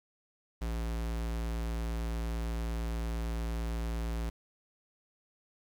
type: tone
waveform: square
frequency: 56.8 Hz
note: A#1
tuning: 44 cents flat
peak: -33 dBFS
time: 0.61-4.3 s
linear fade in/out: 10 ms
effects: 10-bit

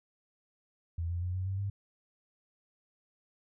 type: tone with pitch steps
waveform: sine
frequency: 83.9 / 86.81 / 89.82 / 92.93 / 96.15 / 99.49 Hz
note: E2 / F2 / F2 / F#2 / G2 / G2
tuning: +31 / -10 / +49 / +8 / -33 / +26 cents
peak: -31 dBFS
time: 0.98-1.7 s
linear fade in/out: 5 ms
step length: 120 ms
effects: none

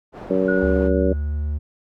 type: low-pass noise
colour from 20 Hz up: white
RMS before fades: -36 dBFS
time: 0.12-0.91 s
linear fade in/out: 50 ms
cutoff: 630 Hz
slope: 12 dB/octave
type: harmonic tone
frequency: 94.2 Hz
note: F#2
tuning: 32 cents sharp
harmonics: 2 / 3 / 4 / 5 / 6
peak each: -23 / -23 / -23 / -23 / -23 dBFS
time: 0.3-1.13 s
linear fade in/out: 5 ms
type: tone with exponential decay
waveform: sine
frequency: 1457 Hz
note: F#6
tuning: 27 cents flat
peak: -22 dBFS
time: 0.48-1.54 s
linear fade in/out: 5 ms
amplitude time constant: 230 ms
type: tone with pitch glide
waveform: triangle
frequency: 71.4 to 74.39 Hz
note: D2 to D2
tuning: -48 to +23 cents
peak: -19 dBFS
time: 0.62-1.59 s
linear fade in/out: 20 ms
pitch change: +71 cents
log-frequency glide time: 0.76-1.39 s
effects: none

